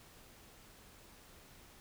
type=silence; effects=pink hiss -59 dBFS RMS until 1.8 s

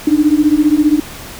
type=beating tone pair; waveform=sine; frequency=293.7 / 308.7 Hz; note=D4 / D#4; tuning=0 / -14 cents; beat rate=15 Hz; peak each=-11 dBFS; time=0.07-1 s; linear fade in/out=5 ms; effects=pink hiss -31 dBFS RMS until 1.39 s

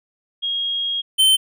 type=tone pair in turn; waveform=sine / square; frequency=3270 / 3091 Hz; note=G#7 / G7; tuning=-28 / -25 cents; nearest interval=minor second; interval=97 cents; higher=first; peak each=-20 / -12 dBFS; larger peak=second; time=0.42-1.02 / 1.18-1.37 s; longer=first; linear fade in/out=20 ms; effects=none

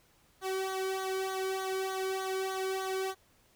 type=tone with flanger; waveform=sawtooth; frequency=380.6 Hz; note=F#4; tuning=49 cents sharp; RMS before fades=-34 dBFS; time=0.41-3.15 s; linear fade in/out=50 ms; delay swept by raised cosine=0.38 to 1.15 ms; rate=3.3 Hz; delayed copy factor=-0.85; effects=pink hiss -66 dBFS RMS until 3.55 s

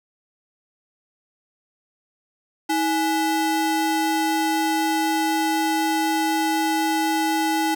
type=ring-modulated tone; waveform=square; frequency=578 Hz; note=D5; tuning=28 cents flat; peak=-17 dBFS; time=2.69-7.75 s; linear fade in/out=10 ms; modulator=258 Hz; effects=9-bit

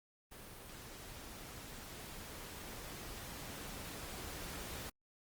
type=noise with level ramp; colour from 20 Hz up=pink; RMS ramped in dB=-52 to -45 dBFS; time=0.31-4.9 s; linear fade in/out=10 ms; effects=Opus 32 kbps

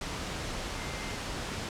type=tone in noise; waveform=sine; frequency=2093 Hz; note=C7; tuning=in tune; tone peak=-46 dBFS; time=0.77-1.16 s; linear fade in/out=2 ms; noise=pink; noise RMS=-36 dBFS; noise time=0.01-1.69 s; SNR=-13 dB; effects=low-pass 7000 Hz 12 dB/octave

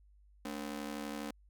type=ring-modulated tone; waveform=sawtooth; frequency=255.6 Hz; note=C4; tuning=40 cents flat; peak=-32 dBFS; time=0.45-1.31 s; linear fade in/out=2 ms; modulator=36.1 Hz; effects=added 50 Hz sine -60 dBFS peak until 1.49 s

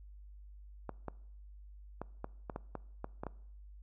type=clicks; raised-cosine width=1 ms; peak=-25 dBFS; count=10; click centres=0.893 / 1.083 / 2.016 / 2.244 / 2.498 / 2.561 / 2.753 / 3.044 / 3.235 / 3.267 s; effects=noise-tail reverb RT60 0.7 s tail -22 dB re dry + added 50 Hz sine -50 dBFS peak until 3.82 s

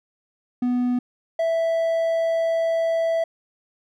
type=tone pair in turn; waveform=triangle; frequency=246.9 / 659.1 Hz; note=B3 / E5; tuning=0 / 0 cents; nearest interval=octave + perfect fourth; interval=1700 cents; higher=second; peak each=-17 dBFS; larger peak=neither; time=0.62-0.99 / 1.39-3.24 s; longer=second; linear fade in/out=5 ms; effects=none

